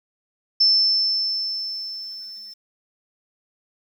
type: tone with level ramp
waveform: sine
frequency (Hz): 5300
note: E8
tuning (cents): +9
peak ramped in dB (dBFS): -12 to -37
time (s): 0.6-2.54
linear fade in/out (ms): 10
effects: 9-bit